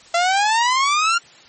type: exponential sweep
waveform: sawtooth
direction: up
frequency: 674 to 1409 Hz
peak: -11 dBFS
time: 0.14-1.18 s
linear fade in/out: 5 ms
effects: white hiss -46 dBFS RMS until 1.48 s + MP3 32 kbps